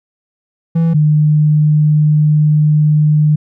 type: tone pair in turn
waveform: triangle / sine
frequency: 165.2 / 151.49 Hz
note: E3 / D#3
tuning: +4 / -46 cents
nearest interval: minor second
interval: 150 cents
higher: first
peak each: -7 dBFS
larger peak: neither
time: 0.75-0.94 / 0.94-3.36 s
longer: second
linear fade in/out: 10 ms
effects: none